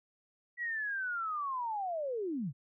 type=linear sweep; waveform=sine; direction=down; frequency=1953 to 116.7 Hz; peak=-33 dBFS; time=0.57-2.53 s; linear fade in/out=50 ms; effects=none